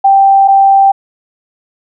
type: tone pair in turn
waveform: sine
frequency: 784 / 784 Hz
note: G5 / G5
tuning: 0 / 0 cents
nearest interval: unison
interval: 0 cents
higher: neither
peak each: -3 dBFS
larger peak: neither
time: 0.04-0.48 / 0.48-0.92 s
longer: neither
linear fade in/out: 10 ms
effects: none